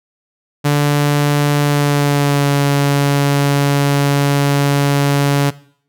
sawtooth tone with pitch glide, 145.4 to 141.75 Hz, D3 to C#3, -17 to +39 cents, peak -7 dBFS, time 0.64-5.51 s, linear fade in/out 20 ms, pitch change -44 cents, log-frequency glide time 1.61-2.55 s, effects noise-tail reverb RT60 0.6 s tail -20 dB re dry

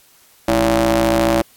sawtooth ring-modulated tone, 120.8 Hz, B2, 38 cents flat, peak -6 dBFS, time 0.48-1.42 s, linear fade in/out 5 ms, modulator 450 Hz, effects white hiss -51 dBFS RMS until 1.56 s + AAC 64 kbps

